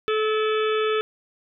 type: harmonic tone with a mistuned harmonic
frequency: 432.9 Hz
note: A4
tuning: 28 cents flat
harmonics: 1 / 3 / 4 / 5 / 6 / 7 / 8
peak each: -21 / -27 / -34 / -37 / -35 / -37 / -35 dBFS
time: 0.08-1.01 s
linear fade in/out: 0 ms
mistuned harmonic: 5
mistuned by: +98 cents
effects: none